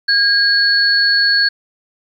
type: tone pair together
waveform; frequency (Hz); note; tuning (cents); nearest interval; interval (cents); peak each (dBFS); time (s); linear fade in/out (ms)
sine; 1625 / 4400; G#6 / C#8; -38 / -14; octave + perfect fourth; 1724; -13; 0.08-1.49; 10
effects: 8-bit